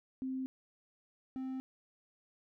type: tone pair in turn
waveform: sine / triangle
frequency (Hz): 261.6 / 261.6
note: C4 / C4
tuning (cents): 0 / 0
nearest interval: unison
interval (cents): 0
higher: neither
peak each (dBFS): -35 / -35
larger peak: neither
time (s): 0.22-0.46 / 1.36-1.6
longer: neither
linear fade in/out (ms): 0
effects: none